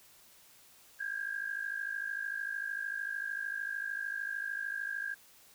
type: tone pair together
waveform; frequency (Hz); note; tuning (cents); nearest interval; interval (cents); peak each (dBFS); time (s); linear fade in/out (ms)
sine; 1593 / 1646.3; G6 / G#6; +27 / -16; minor second; 57; -37 / -38; 0.99-5.15; 20
effects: white hiss -60 dBFS RMS until 5.54 s